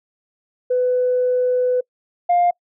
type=tone pair in turn; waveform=sine; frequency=500 / 703.5 Hz; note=B4 / F5; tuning=+21 / +12 cents; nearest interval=tritone; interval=591 cents; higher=second; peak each=-14 / -11 dBFS; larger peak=second; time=0.7-1.81 / 2.29-2.51 s; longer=first; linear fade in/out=10 ms; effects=noise-tail reverb RT60 0.1 s tail -26 dB re dry + tanh soft clip ceiling -10 dBFS